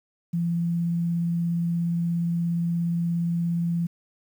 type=tone with vibrato; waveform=sine; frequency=170.2 Hz; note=F3; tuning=44 cents flat; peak=-22 dBFS; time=0.33-3.87 s; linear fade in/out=10 ms; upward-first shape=triangle; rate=17 Hz; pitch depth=9 cents each way; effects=9-bit